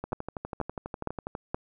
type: two click trains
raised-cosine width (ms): 1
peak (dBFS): -15 / -20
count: 4 / 17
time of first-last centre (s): 0.13-1.545 / 0.04-1.351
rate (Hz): 2.12 / 12.2
effects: none